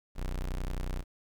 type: tone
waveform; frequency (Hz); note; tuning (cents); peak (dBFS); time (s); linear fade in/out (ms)
35% pulse; 30.8; B0; -4; -30; 0.15-1.04; 50
effects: 10-bit